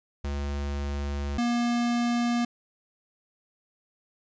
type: tone pair in turn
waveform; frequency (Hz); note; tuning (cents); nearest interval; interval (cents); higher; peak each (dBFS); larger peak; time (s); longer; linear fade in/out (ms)
square; 71.1 / 238.5; C#2 / A#3; +45 / +40; octave + major sixth; 2095; second; -29 / -24; second; 0.24-1.38 / 1.38-2.45; first; 5
effects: resampled to 16000 Hz + 11-bit